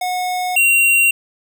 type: tone pair in turn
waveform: square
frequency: 729 / 2752 Hz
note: F#5 / F7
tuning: -26 / -26 cents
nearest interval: octave + major seventh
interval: 2300 cents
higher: second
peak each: -19 / -11 dBFS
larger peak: second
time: 0.01-0.56 / 0.56-1.11 s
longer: neither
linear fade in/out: 5 ms
effects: none